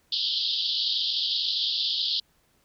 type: band-pass noise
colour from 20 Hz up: pink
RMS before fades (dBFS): -27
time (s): 0.12-2.2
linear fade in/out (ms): 5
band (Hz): 3100 to 4900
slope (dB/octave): 96
effects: pink hiss -66 dBFS RMS until 2.64 s